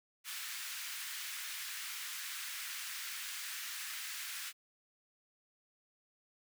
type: high-pass noise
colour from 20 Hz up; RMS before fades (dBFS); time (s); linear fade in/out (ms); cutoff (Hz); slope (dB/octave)
pink; -43; 0.24-4.53; 50; 1500; 24
effects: none